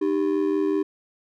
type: ring-modulated tone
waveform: triangle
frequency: 349 Hz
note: F4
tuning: 1 cent flat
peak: -15 dBFS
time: 0.01-0.83 s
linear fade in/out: 10 ms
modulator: 42.6 Hz
effects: none